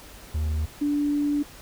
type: tone pair in turn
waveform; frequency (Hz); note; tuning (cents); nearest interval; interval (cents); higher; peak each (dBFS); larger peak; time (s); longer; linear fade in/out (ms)
triangle / sine; 77.1 / 291.1; D#2 / D4; -15 / -15; octave + major seventh; 2300; second; -21; neither; 0.34-0.66 / 0.81-1.43; second; 10
effects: added 50 Hz sine -54 dBFS peak until 1.61 s + pink hiss -46 dBFS RMS until 1.61 s